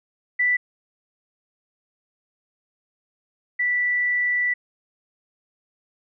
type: tone pair in turn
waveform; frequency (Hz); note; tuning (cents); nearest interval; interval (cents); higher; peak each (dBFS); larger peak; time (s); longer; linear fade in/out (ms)
sine; 1975.5 / 1967.1; B6 / B6; 0 / -7; unison; 7; first; -17 / -19; first; 0.39-0.57 / 3.59-4.54; second; 10
effects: none